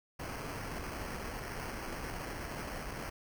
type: noise with sample-and-hold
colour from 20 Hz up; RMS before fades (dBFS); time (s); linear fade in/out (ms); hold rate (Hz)
pink; -41; 0.19-3.1; 10; 3675
effects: none